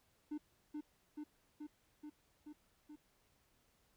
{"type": "tone with echo", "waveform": "triangle", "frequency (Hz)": 299.7, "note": "D4", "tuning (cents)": 35, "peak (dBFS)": -37, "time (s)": [0.31, 0.38], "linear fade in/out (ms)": 10, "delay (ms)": 430, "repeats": 6, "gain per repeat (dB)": -2, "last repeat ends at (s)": 2.96, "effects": ["tanh soft clip ceiling -33 dBFS", "pink hiss -75 dBFS RMS until 3.96 s"]}